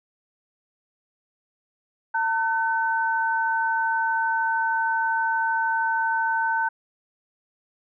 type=tone pair together; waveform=sine; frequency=903.2 / 1519 Hz; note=A5 / F#6; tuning=+45 / +45 cents; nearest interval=major sixth; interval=900 cents; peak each=-23 / -24 dBFS; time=2.14-6.69 s; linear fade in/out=10 ms; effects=none